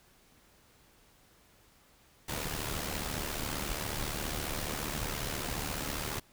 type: noise with amplitude modulation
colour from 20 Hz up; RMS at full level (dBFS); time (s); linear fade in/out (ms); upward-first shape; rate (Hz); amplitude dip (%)
pink; -33; 2.28-6.2; 10; sine; 74.6; 65
effects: pink hiss -63 dBFS RMS until 6.32 s